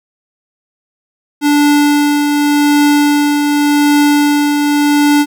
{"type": "tone with tremolo", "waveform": "square", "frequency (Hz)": 291.9, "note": "D4", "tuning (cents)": -10, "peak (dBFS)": -7, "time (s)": [1.41, 5.26], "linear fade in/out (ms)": 50, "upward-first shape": "triangle", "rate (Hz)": 0.87, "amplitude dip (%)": 40, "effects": []}